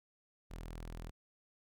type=tone; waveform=sawtooth; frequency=41.2 Hz; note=E1; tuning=in tune; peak=-40 dBFS; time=0.5-1.11 s; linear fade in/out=20 ms; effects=none